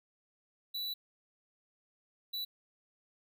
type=tone bursts at uneven times; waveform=square; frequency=3951 Hz; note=B7; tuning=in tune; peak=-36 dBFS; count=2; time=0.74-0.94 / 2.33-2.45 s; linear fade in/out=10 ms; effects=none